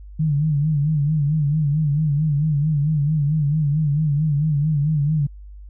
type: tone with vibrato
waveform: sine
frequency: 149.5 Hz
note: D3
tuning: 31 cents sharp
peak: -16 dBFS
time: 0.19-5.27 s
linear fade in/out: 10 ms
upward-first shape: sine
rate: 4.5 Hz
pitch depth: 100 cents each way
effects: added 50 Hz sine -36 dBFS peak until 5.69 s